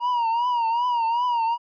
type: tone with vibrato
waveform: triangle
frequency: 946 Hz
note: A#5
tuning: 25 cents sharp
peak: -18 dBFS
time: 0-1.58 s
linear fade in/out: 50 ms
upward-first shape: triangle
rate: 2.6 Hz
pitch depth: 100 cents each way
effects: resampled to 11025 Hz